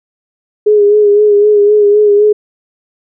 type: tone with vibrato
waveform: sine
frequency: 415.3 Hz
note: G#4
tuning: in tune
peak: -4 dBFS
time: 0.66-2.33 s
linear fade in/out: 10 ms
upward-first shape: sine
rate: 3.9 Hz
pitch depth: 36 cents each way
effects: none